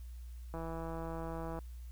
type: click train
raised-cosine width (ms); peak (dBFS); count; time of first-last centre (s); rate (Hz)
1; -29; 173; 0.54-1.589; 164
effects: added 60 Hz sine -44 dBFS peak until 1.91 s + white hiss -67 dBFS RMS until 1.91 s